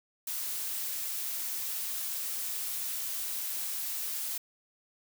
blue noise, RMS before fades -35 dBFS, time 0.27-4.38 s, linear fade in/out 5 ms, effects none

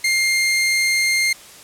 sawtooth tone, 2114 Hz, C7, 17 cents sharp, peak -12 dBFS, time 0.04-1.33 s, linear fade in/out 5 ms, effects white hiss -42 dBFS RMS until 1.63 s + low-pass 11000 Hz 12 dB/octave

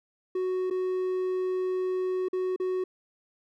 triangle tone with dropouts, 370 Hz, F#4, in tune, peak -24 dBFS, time 0.35-2.84 s, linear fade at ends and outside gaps 5 ms, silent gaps 0.701-0.708 / 2.285-2.33 / 2.562-2.599 s, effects none

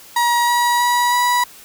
35% pulse tone with pitch steps, 954 / 961.7 / 969.6 / 977.4 Hz, A#5 / B5 / B5 / B5, +40 / -46 / -32 / -18 cents, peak -12 dBFS, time 0.16-1.44 s, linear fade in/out 5 ms, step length 320 ms, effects white hiss -42 dBFS RMS until 1.64 s

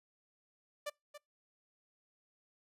sawtooth tone with echo, 589 Hz, D5, 5 cents sharp, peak -33 dBFS, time 0.86-0.9 s, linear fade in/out 10 ms, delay 280 ms, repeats 1, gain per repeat -11 dB, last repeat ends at 1.18 s, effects noise-tail reverb RT60 0.2 s tail -25 dB re dry + resampled to 32000 Hz

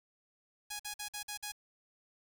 5% pulse tone bursts, 830.6 Hz, G#5, in tune, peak -27 dBFS, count 6, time 0.7-1.521 s, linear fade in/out 10 ms, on 96 ms, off 49 ms, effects 9-bit

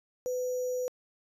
sine tone with sample-and-hold, 502 Hz, B4, 28 cents sharp, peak -29 dBFS, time 0.26-0.88 s, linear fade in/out 0 ms, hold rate 6300 Hz, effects resampled to 32000 Hz

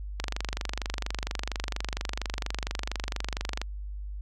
click train, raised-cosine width 0.2 ms, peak -13 dBFS, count 84, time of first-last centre 0.2-3.616 s, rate 24.3 Hz, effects added 50 Hz sine -34 dBFS peak until 4.21 s

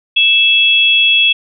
sine tone pair together, 2637 / 3335 Hz, E7 / G#7, 0 / +7 cents, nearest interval major third, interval 407 cents, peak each -10 dBFS, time 0.16-1.33 s, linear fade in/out 10 ms, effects none

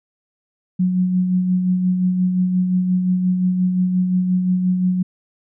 sine tone with tremolo, 182.8 Hz, F#3, 21 cents flat, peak -13 dBFS, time 0.79-5.03 s, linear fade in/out 10 ms, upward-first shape sine, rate 5.7 Hz, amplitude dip 40%, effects none

